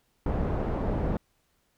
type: low-pass noise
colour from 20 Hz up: pink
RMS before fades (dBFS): -28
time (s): 0.26-1.17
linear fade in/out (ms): 2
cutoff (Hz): 710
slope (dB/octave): 12
effects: pink hiss -71 dBFS RMS until 1.77 s